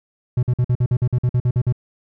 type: tone bursts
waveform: triangle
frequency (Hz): 123.47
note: B2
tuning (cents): 0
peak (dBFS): -12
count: 13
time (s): 0.37-1.725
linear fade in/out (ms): 5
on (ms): 59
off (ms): 49
effects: none